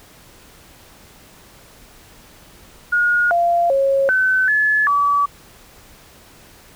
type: tone with pitch steps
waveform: sine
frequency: 1437 / 690 / 546 / 1521 / 1717 / 1146 Hz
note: F6 / F5 / C#5 / F#6 / A6 / D6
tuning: +49 / -21 / -26 / +47 / -43 / -43 cents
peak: -13 dBFS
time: 2.92-5.26 s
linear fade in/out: 10 ms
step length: 390 ms
effects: pink hiss -46 dBFS RMS until 6.75 s